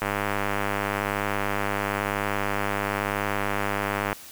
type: click train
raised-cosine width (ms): 0.5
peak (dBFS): -10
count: 416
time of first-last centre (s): 0.02-4.129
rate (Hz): 101
effects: white hiss -44 dBFS RMS until 4.31 s

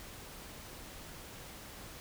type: silence
effects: pink hiss -49 dBFS RMS until 2 s

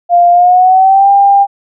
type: tone with pitch glide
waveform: sine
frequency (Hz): 698.5 to 797.7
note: F5 to G5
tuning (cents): 0 to +30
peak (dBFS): -3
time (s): 0.09-1.47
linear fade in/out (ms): 50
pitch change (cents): +230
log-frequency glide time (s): 0.31-1.1
effects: none

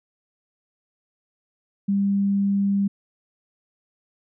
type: tone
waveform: sine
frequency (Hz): 198.9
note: G3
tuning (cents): +25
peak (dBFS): -18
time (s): 1.88-2.88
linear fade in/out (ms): 10
effects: none

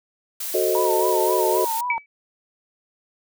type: noise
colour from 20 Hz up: blue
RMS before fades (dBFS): -29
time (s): 0.4-1.81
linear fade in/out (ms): 5
type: chord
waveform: sine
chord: F# diminished seventh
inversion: none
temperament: equal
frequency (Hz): 370 / 440 / 523.3 / 622.3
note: F#4 / A4 / C5 / Eb5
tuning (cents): 0 / 0 / 0 / 0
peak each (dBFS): -22 / -24 / -27 / -24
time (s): 0.54-1.65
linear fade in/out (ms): 5
type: tone with vibrato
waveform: sine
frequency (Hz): 940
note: A#5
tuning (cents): +14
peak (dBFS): -23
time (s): 0.75-1.98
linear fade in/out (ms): 0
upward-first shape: sine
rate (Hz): 3.8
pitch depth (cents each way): 91
type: tone with exponential decay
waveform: sine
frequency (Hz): 2293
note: D7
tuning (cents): -42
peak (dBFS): -16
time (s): 1.9-2.06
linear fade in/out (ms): 2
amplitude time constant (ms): 33
effects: none

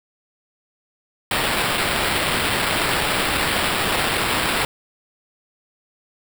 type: noise with sample-and-hold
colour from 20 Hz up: white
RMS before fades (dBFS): -21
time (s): 1.31-4.65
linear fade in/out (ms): 2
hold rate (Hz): 6300
effects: none

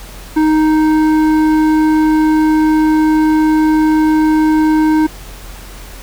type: tone with hard clipping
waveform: sine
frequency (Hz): 311.1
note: D#4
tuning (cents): 0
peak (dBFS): -10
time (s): 0.36-5.07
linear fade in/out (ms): 10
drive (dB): 10
effects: added 44 Hz sine -31 dBFS peak until 6.02 s + pink hiss -35 dBFS RMS until 6.02 s

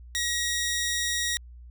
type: tone pair together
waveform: 15% pulse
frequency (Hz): 1900 / 3635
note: A#6 / A#7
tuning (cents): +33 / -44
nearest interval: major seventh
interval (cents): 1123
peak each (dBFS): -20 / -28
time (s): 0.15-1.37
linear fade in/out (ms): 0
effects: added 60 Hz sine -43 dBFS peak until 1.7 s

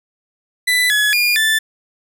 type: tone with pitch steps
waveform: 30% pulse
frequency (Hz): 1991 / 1695 / 2422 / 1760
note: B6 / G#6 / D#7 / A6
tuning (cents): +14 / +35 / -47 / 0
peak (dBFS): -10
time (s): 0.67-1.59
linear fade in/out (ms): 10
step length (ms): 230
effects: none

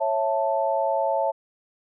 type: chord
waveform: sine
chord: A major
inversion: first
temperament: just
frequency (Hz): 550 / 660 / 880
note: C#5 / E5 / A5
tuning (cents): -14 / +2 / 0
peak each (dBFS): -25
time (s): 0-1.32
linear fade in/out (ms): 20
effects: none

